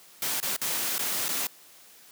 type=noise with dropouts; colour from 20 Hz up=white; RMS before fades=-29 dBFS; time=0.22-1.47 s; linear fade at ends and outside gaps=2 ms; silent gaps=0.402-0.427 / 0.565-0.615 / 0.982-0.992 / 1.283-1.289 s; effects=white hiss -53 dBFS RMS until 2.11 s + high-pass 150 Hz 12 dB/octave